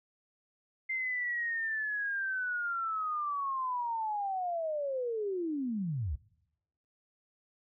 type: linear sweep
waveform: sine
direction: down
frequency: 2093 to 59.1 Hz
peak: -31 dBFS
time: 0.89-6.16 s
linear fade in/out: 10 ms
effects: noise-tail reverb RT60 0.9 s tail -24 dB re dry